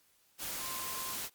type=tone in noise; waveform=sine; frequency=1046.5 Hz; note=C6; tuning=in tune; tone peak=-44 dBFS; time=0.58-1.17 s; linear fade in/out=50 ms; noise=white; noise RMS=-39 dBFS; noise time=0.38-1.3 s; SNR=-8 dB; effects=white hiss -69 dBFS RMS until 1.34 s + Opus 48 kbps